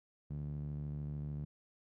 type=tone with band-pass filter; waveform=sawtooth; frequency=73.42 Hz; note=D2; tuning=in tune; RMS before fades=-41 dBFS; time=0.3-1.45 s; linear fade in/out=5 ms; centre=150 Hz; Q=2.6; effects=none